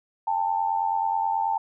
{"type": "tone pair together", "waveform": "sine", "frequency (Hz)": [803.7, 893], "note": ["G5", "A5"], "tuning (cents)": [43, 25], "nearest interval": "major second", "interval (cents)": 182, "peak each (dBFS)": [-26, -24], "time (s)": [0.27, 1.58], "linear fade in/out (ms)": 5, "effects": []}